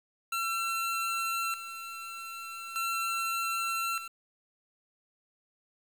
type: tone with tremolo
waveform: 25% pulse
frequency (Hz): 1351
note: E6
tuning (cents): +42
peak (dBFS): -26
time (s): 0.32-4.08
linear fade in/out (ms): 5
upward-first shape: square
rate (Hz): 0.41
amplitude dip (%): 65
effects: 9-bit